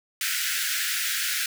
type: high-pass noise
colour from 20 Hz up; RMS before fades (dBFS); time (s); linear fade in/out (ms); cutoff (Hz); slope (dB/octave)
pink; -27; 0.21-1.46; 2; 1400; 96
effects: none